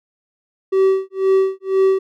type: tone with tremolo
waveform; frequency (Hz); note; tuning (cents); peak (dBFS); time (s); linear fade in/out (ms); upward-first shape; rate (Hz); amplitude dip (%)
triangle; 383.5; G4; -38; -8; 0.72-1.99; 10; sine; 2; 100
effects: none